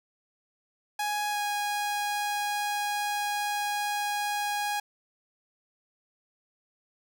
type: tone with pitch glide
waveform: sawtooth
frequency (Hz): 832 to 824.8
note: G#5 to G#5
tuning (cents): +3 to -12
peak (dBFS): -24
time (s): 0.99-4.8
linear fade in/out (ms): 5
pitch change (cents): -15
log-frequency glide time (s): 1.31-1.38
effects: none